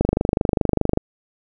click train, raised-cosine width 2 ms, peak -3 dBFS, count 25, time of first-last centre 0.01-0.974 s, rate 24.9 Hz, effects none

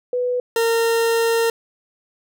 sine / 40% pulse tone pair in turn, 494.8 / 459.2 Hz, B4 / A#4, +3 / -26 cents, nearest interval minor second, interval 129 cents, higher first, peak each -18 / -15 dBFS, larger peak second, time 0.13-0.4 / 0.56-1.5 s, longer second, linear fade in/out 2 ms, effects none

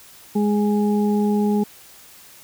harmonic tone, 207.7 Hz, G#3, in tune, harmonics 1 / 2 / 4, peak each -17 / -23 / -29 dBFS, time 0.35-1.64 s, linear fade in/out 10 ms, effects white hiss -46 dBFS RMS until 2.43 s

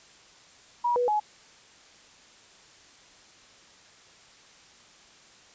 sine tone with pitch steps, 962 / 489.3 / 844 Hz, B5 / B4 / G#5, -46 / -16 / +28 cents, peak -22 dBFS, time 0.84-1.2 s, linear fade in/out 10 ms, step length 120 ms, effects white hiss -54 dBFS RMS until 5.54 s + resampled to 16000 Hz

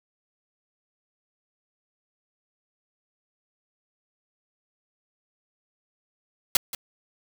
white noise with echo, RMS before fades -18 dBFS, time 6.55-6.57 s, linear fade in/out 2 ms, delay 180 ms, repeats 1, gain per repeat -15 dB, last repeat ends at 6.75 s, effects none

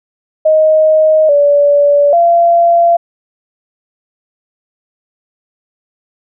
sine tone with pitch steps, 625 / 576 / 684 Hz, D#5 / D5 / F5, +8 / -34 / -36 cents, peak -5 dBFS, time 0.45-2.97 s, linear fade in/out 10 ms, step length 840 ms, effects none

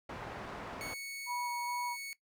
white low-pass noise, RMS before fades -44 dBFS, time 0.09-0.94 s, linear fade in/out 5 ms, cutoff 1200 Hz, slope 12 dB/octave
sawtooth tone, 2217 Hz, C#7, in tune, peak -37 dBFS, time 0.81-2.13 s, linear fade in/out 0 ms
sine tone with vibrato, 966 Hz, B5, 39 cents flat, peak -35 dBFS, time 1.26-1.97 s, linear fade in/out 50 ms, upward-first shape square, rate 2.4 Hz, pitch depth 10 cents each way
effects noise-tail reverb RT60 0.1 s tail -18 dB re dry

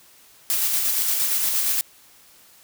blue noise with tremolo, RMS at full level -21 dBFS, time 0.5-1.81 s, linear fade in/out 0 ms, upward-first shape square, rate 8.6 Hz, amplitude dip 25%, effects white hiss -52 dBFS RMS until 2.63 s

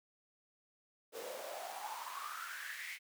pink noise with high-pass filter sweep, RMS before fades -45 dBFS, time 1.12-2.99 s, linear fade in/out 50 ms, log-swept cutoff 450 to 2200 Hz, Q 7.4, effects none

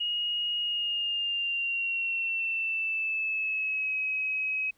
sine tone with pitch glide, 2875 to 2547 Hz, F7 to D#7, +50 to +40 cents, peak -27 dBFS, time 0-4.71 s, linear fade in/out 10 ms, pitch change -210 cents, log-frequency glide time 0.61-3.95 s, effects pink hiss -68 dBFS RMS until 4.77 s

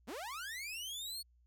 sawtooth linear sweep, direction up, 175.4 to 4435 Hz, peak -38 dBFS, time 0.07-1.23 s, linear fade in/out 20 ms, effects added 60 Hz sine -65 dBFS peak until 1.46 s

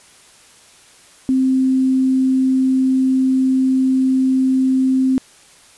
sine tone with quantisation, 261.6 Hz, C4, in tune, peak -12 dBFS, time 1.29-5.18 s, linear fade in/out 0 ms, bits 7, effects white hiss -47 dBFS RMS until 5.77 s + resampled to 24000 Hz

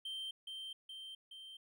triangle tone with echo, 3133 Hz, G7, 2 cents flat, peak -39 dBFS, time 0.05-0.31 s, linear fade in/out 5 ms, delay 420 ms, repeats 3, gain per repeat -3 dB, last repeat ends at 1.57 s, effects none

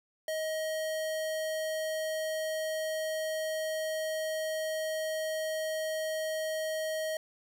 square tone, 630 Hz, D#5, 21 cents sharp, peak -32 dBFS, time 0.28-7.17 s, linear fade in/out 2 ms, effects none

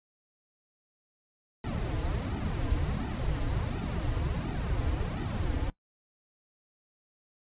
brown noise with flanger, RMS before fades -31 dBFS, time 1.64-5.7 s, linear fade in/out 2 ms, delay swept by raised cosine 1.8 to 5.4 ms, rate 1.4 Hz, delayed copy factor -0.9, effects noise-tail reverb RT60 0.1 s tail -20 dB re dry + resampled to 8000 Hz

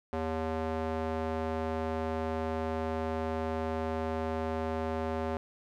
square tone with band-pass filter, 80 Hz, D#2, 49 cents sharp, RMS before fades -33 dBFS, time 0.13-5.37 s, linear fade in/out 0 ms, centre 610 Hz, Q 0.97, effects none

